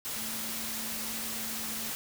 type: tone in noise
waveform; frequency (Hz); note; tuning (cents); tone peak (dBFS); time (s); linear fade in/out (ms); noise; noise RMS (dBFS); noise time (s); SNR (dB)
sine; 222.8; A3; +22; -44; 0.16-1.9; 0; white; -36; 0.05-1.95; -11
effects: none